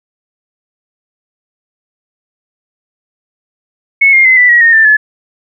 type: tone with pitch steps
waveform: sine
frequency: 2199 / 2123 / 2049 / 1978.4 / 1909.9 / 1843.8 / 1780 / 1718.3 Hz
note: C#7 / C7 / C7 / B6 / A#6 / A#6 / A6 / A6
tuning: -14 / +25 / -37 / +3 / +42 / -19 / +20 / -42 cents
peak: -3 dBFS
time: 4.01-4.97 s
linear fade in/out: 10 ms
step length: 120 ms
effects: none